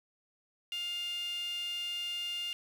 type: tone with high-pass filter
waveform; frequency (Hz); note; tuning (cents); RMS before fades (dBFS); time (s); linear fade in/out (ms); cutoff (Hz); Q
sawtooth; 703; F5; +11; -37; 0.72-2.53; 0; 2800; 9.3
effects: none